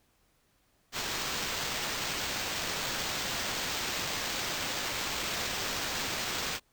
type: noise with sample-and-hold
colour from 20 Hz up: blue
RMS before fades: -34 dBFS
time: 0.92-6.6 s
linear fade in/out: 50 ms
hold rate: 11025 Hz
effects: pink hiss -70 dBFS RMS until 6.72 s